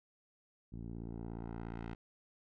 10% pulse tone with low-pass filter sweep, 57 Hz, A#1, 38 cents flat, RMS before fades -44 dBFS, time 0.72-1.95 s, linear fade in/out 10 ms, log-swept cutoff 220 to 2800 Hz, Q 0.81, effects none

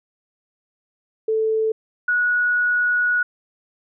sine tone pair in turn, 440 / 1461.3 Hz, A4 / F#6, 0 / -22 cents, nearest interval octave + major sixth, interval 2078 cents, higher second, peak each -17 / -16 dBFS, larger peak second, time 1.28-1.72 / 2.08-3.23 s, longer second, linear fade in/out 5 ms, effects none

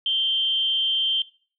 sine tone with amplitude modulation, 3136 Hz, G7, in tune, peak -18 dBFS, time 0.06-1.22 s, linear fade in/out 2 ms, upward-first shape sine, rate 278 Hz, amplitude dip 45%, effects noise-tail reverb RT60 0.4 s tail -18 dB re dry

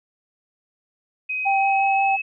sine tone with pitch glide, 2519 to 2582 Hz, D#7 to E7, +21 to -37 cents, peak -23 dBFS, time 1.29-2.22 s, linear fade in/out 10 ms, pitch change +42 cents, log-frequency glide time 1.39-2.08 s
sine tone with vibrato, 784 Hz, G5, in tune, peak -17 dBFS, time 1.45-2.17 s, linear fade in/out 20 ms, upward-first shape triangle, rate 5.6 Hz, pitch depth 12 cents each way
effects none

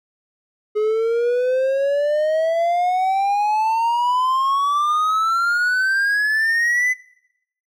triangle exponential sweep, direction up, 421 to 2026 Hz, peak -14 dBFS, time 0.75-6.94 s, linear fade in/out 20 ms, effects noise-tail reverb RT60 0.8 s tail -22 dB re dry

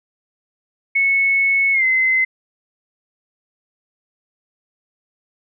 sine tone with pitch glide, 2202 to 2055 Hz, C#7 to C7, -12 to -32 cents, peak -13 dBFS, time 0.95-2.25 s, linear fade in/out 10 ms, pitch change -120 cents, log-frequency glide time 1.73-1.84 s, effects none

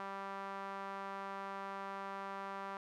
sawtooth tone with band-pass filter, 196 Hz, G3, in tune, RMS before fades -44 dBFS, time 0-2.77 s, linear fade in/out 0 ms, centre 1100 Hz, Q 2, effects none

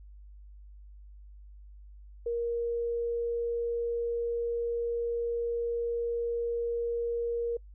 sine tone, 470.2 Hz, A#4, 15 cents sharp, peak -28 dBFS, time 2.26-7.57 s, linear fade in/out 5 ms, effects noise-tail reverb RT60 0.1 s tail -26 dB re dry + added 50 Hz sine -47 dBFS peak until 7.74 s

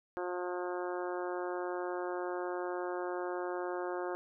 harmonic tone, 178.9 Hz, F3, 42 cents sharp, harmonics 2 / 3 / 4 / 5 / 6 / 7 / 8 / 9, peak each -37 / -41 / -43 / -45 / -47 / -48 / -49 / -50 dBFS, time 0.17-4.15 s, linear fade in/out 0 ms, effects none

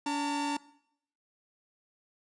45% pulse tone pair together, 285.4 / 906.1 Hz, D4 / A#5, -49 / -49 cents, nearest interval octave + minor sixth, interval 2000 cents, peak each -32 / -32 dBFS, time 0.06-0.57 s, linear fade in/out 5 ms, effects noise-tail reverb RT60 0.7 s tail -20 dB re dry + resampled to 22050 Hz

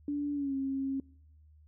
sine tone with pitch glide, 289.4 to 270 Hz, D4 to C#4, -25 to -45 cents, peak -30 dBFS, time 0.08-1 s, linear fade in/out 2 ms, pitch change -120 cents, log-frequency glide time 0.34-0.55 s, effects noise-tail reverb RT60 0.7 s tail -25 dB re dry + added 76 Hz sine -56 dBFS peak until 1.67 s

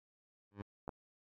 15% pulse tone with exponential growth, 101.4 Hz, G#2, 41 cents flat, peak -33 dBFS, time 0.51-0.62 s, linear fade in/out 5 ms, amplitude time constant 23 ms
clicks, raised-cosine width 1 ms, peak -29 dBFS, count 2, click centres 0.879 / 0.892 s
effects low-pass 2000 Hz 12 dB/octave + AAC 48 kbps

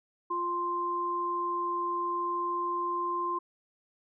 sine tone pair together, 349 / 1046.5 Hz, F4 / C6, -1 / 0 cents, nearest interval octave + perfect fifth, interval 1901 cents, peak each -36 / -29 dBFS, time 0.3-3.39 s, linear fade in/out 10 ms, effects none

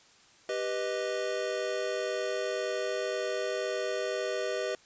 square chord, G augmented, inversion none, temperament equal, 392 / 493.9 / 622.3 Hz, G4 / B4 / D#5, 0 / 0 / 0 cents, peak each -36 / -35 / -35 dBFS, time 0.49-4.75 s, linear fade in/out 2 ms, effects white hiss -59 dBFS RMS until 4.85 s + resampled to 16000 Hz

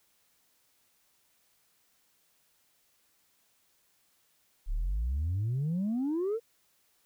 sine exponential sweep, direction up, 32.7 to 475.1 Hz, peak -26 dBFS, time 4.66-6.4 s, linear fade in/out 50 ms, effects tanh soft clip ceiling -26 dBFS + white hiss -70 dBFS RMS until 7.05 s

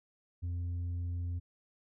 sine tone with tanh clipping, 87.31 Hz, F2, in tune, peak -34 dBFS, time 0.42-1.4 s, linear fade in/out 20 ms, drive 3 dB, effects none

